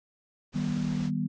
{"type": "low-pass noise", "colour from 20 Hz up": "pink", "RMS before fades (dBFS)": -44, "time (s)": [0.52, 1.11], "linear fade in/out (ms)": 50, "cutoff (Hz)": 7000, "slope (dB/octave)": 48}
{"type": "chord", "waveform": "sine", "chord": "Eb augmented", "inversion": "none", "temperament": "just", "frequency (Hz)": [155.56, 194.45, 243.1], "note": ["Eb3", "G3", "B3"], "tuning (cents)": [0, -14, -27], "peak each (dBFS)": -31, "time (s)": [0.54, 1.28], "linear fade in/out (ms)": 20}
{"effects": []}